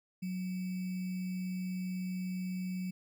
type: tone with sample-and-hold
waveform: sine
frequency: 183.9 Hz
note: F#3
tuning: 10 cents flat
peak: -34 dBFS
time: 0.22-2.91 s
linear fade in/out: 10 ms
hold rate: 2450 Hz
effects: none